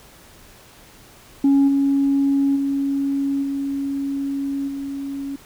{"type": "tone with level steps", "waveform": "sine", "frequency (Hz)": 277.2, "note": "C#4", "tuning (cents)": 0, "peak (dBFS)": [-10, -14, -18, -21, -25], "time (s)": [1.44, 5.36], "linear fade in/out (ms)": 5, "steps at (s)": [1.67, 2.55, 3.42, 4.67], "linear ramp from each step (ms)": 20, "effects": ["tanh soft clip ceiling -10 dBFS", "pink hiss -47 dBFS RMS until 5.45 s"]}